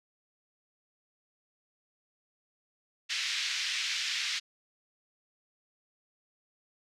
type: band-pass noise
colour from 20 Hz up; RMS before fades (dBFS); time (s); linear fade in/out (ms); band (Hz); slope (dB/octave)
pink; -33; 3.09-4.4; 20; 2000 to 5700; 24
effects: none